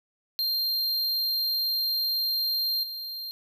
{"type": "tone with level steps", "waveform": "square", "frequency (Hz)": 4186, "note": "C8", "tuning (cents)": 0, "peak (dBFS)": [-25, -34], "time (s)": [0.39, 3.31], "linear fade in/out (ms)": 0, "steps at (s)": 2.83, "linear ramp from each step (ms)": 5, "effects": []}